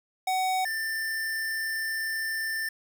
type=tone pair in turn; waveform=square; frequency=750 / 1783.8 Hz; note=F#5 / A6; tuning=+23 / +23 cents; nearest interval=octave + minor third; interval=1500 cents; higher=second; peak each=-25 / -29 dBFS; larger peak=first; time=0.27-0.65 / 0.65-2.69 s; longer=second; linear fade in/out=5 ms; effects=9-bit